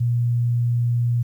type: tone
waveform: sine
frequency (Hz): 119.6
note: A#2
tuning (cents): +45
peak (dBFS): -17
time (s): 0-1.23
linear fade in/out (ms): 10
effects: 9-bit